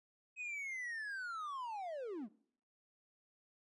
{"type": "linear sweep", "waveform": "triangle", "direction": "down", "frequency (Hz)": [2546, 185], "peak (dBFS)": -39, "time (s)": [0.36, 2.29], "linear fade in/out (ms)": 50, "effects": ["noise-tail reverb RT60 0.6 s tail -21 dB re dry", "resampled to 24000 Hz"]}